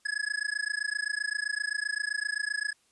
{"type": "tone with amplitude modulation", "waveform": "square", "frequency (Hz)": 1691, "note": "G#6", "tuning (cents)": 31, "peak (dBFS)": -26, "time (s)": [0.05, 2.73], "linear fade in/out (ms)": 10, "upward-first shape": "sine", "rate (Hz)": 27.7, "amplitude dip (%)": 100, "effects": ["white hiss -68 dBFS RMS until 2.91 s", "resampled to 24000 Hz"]}